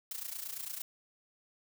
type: noise with amplitude modulation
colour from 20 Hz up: blue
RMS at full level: -38 dBFS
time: 0.11-0.82 s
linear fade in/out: 2 ms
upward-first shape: sine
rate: 28.9 Hz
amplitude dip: 75%
effects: none